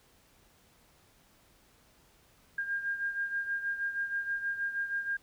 sine beating tone pair, 1608 / 1614.3 Hz, G6 / G#6, +44 / -50 cents, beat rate 6.3 Hz, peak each -32 / -38 dBFS, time 2.58-5.17 s, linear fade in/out 5 ms, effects pink hiss -64 dBFS RMS until 5.22 s

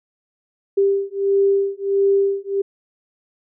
sine beating tone pair, 394.6 / 396.1 Hz, G4 / G4, +11 / +18 cents, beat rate 1.5 Hz, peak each -18 dBFS, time 0.77-2.62 s, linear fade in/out 10 ms, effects none

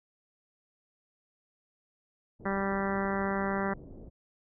pink low-pass noise, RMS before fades -47 dBFS, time 2.39-4.1 s, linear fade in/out 20 ms, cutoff 530 Hz, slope 24 dB/octave
harmonic tone, 196 Hz, G3, in tune, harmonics 1 / 2 / 3 / 4 / 5 / 6 / 7 / 8 / 9 / 10, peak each -32 / -35 / -37 / -38 / -39 / -40 / -40 / -41 / -42 / -42 dBFS, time 2.45-3.74 s, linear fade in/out 10 ms
effects none

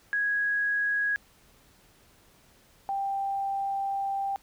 sine tone pair in turn, 1659 / 787.9 Hz, G#6 / G5, -2 / +9 cents, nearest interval octave + minor second, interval 1289 cents, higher first, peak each -24 / -27 dBFS, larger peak first, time 0.13-1.16 / 2.89-4.36 s, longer second, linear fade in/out 0 ms, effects pink hiss -60 dBFS RMS until 4.42 s

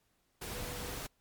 sine tone in noise, 492.2 Hz, B4, 6 cents flat, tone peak -47 dBFS, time 0.54-0.95 s, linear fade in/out 10 ms, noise pink, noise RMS -41 dBFS, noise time 0.41-1.07 s, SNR -9 dB, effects pink hiss -75 dBFS RMS until 1.2 s + MP3 96 kbps

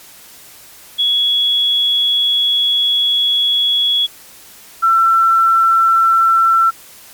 sine tone pair in turn, 3360 / 1343.9 Hz, G#7 / E6, +19 / +33 cents, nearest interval octave + major third, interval 1586 cents, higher first, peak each -11 / -8 dBFS, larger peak second, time 0.98-4.07 / 4.82-6.71 s, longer first, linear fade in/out 20 ms, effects white hiss -40 dBFS RMS until 7.13 s + MP3 96 kbps

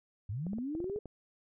sine linear sweep, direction up, 89 to 432.2 Hz, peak -34 dBFS, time 0.29-0.99 s, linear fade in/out 5 ms
clicks, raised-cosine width 2 ms, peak -31 dBFS, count 9, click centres 0.467 / 0.533 / 0.585 / 0.751 / 0.803 / 0.843 / 0.898 / 0.961 / 1.057 s
effects none

